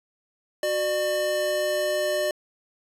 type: tone pair together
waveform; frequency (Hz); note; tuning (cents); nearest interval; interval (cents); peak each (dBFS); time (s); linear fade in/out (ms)
square; 368.8 / 599.5; F#4 / D5; -6 / +36; minor sixth; 842; -32 / -24; 0.63-2.31; 2
effects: resampled to 32000 Hz